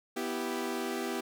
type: chord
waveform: sawtooth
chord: E minor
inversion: second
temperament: equal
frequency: 246.9 / 329.6 / 392 Hz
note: B3 / E4 / G4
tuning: 0 / 0 / 0 cents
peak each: -33 / -34 / -32 dBFS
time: 0.16-1.21 s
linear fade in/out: 10 ms
effects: none